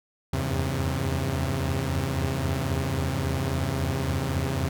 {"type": "tone cluster", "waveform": "sawtooth", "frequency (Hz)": [81.1, 84.8, 95.7, 99.9, 133.8], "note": ["E2", "E2", "G2", "G2", "C3"], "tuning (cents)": [-28, 50, -41, 33, 39], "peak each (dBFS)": [-26, -31, -30, -33, -24], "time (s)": [0.33, 4.69], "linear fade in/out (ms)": 5, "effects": []}